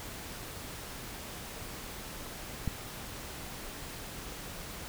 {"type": "click", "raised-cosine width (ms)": 5, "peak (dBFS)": -18, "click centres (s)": 2.677, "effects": ["pink hiss -43 dBFS RMS until 4.88 s"]}